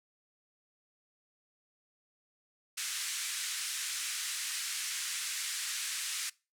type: band-pass noise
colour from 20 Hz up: white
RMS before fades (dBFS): -37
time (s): 2.77-6.3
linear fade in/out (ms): 10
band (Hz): 1500 to 9700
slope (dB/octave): 24
effects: noise-tail reverb RT60 0.3 s tail -23 dB re dry